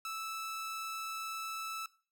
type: tone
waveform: sawtooth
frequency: 1314 Hz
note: E6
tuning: 6 cents flat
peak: -34 dBFS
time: 0.05-1.86 s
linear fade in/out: 2 ms
effects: noise-tail reverb RT60 0.4 s tail -20 dB re dry